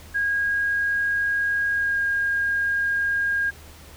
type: tone with pitch glide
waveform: sine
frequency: 1635 to 1621.8 Hz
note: G#6 to G#6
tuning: -28 to -42 cents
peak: -20 dBFS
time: 0.14-3.51 s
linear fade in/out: 20 ms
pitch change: -14 cents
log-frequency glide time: 1.72-1.99 s
effects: added 77 Hz sine -45 dBFS peak until 3.96 s + pink hiss -47 dBFS RMS until 3.96 s